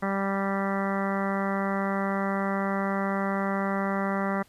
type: harmonic tone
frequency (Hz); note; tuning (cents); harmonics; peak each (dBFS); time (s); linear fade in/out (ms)
196; G3; 0; 1 / 2 / 3 / 4 / 5 / 6 / 7 / 8 / 9 / 10; -28 / -35 / -33 / -35 / -37 / -35 / -37 / -42 / -41 / -38; 0.02-4.43; 10
effects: pink hiss -59 dBFS RMS until 4.48 s + resampled to 32000 Hz